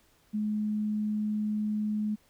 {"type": "tone", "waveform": "sine", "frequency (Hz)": 211.9, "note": "G#3", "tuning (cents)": 35, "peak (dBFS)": -27, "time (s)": [0.33, 2.16], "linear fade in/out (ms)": 20, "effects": ["pink hiss -65 dBFS RMS until 2.29 s"]}